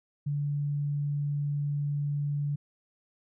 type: tone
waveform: sine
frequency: 144.7 Hz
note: D3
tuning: 25 cents flat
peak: -27 dBFS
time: 0.26-2.56 s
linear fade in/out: 10 ms
effects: none